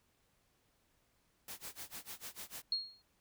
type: noise with tremolo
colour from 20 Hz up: white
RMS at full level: -45 dBFS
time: 1.48-2.62 s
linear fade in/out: 2 ms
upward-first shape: sine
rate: 6.7 Hz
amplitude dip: 95%
type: tone with exponential decay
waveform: sine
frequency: 4279 Hz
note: C8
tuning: 38 cents sharp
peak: -29 dBFS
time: 2.72-3.02 s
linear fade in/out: 2 ms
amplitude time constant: 65 ms
effects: pink hiss -75 dBFS RMS until 3.2 s